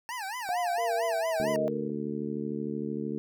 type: tone with vibrato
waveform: 25% pulse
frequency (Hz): 880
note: A5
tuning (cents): 0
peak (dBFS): -30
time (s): 0.09-1.56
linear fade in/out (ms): 0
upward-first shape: sine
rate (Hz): 4.4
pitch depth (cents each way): 250
type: exponential sweep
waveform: sine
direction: down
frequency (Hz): 720 to 622.3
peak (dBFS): -27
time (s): 0.49-1.68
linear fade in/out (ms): 0
type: tone with tremolo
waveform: sine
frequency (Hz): 467.4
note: A#4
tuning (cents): +5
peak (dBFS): -32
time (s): 0.78-1.9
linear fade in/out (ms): 2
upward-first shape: sine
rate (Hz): 1.4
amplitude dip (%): 85
type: harmonic tone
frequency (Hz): 73.2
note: D2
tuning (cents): -5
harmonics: 2 / 3 / 4 / 5 / 6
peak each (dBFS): -40 / -34 / -37 / -38 / -38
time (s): 1.4-3.18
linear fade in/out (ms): 0
effects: none